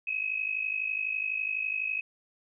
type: tone pair together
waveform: sine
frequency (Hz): 2522 / 2574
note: D#7 / E7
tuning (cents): +23 / -42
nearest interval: unison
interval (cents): 35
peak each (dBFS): -32 / -31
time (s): 0.07-2.01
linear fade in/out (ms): 5
effects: none